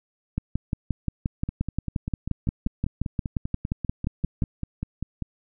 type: two click trains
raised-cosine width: 5 ms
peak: -12 / -16 dBFS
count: 24 / 20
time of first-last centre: 0.38-4.422 / 1.49-5.223 s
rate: 5.69 / 5.09 Hz
effects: none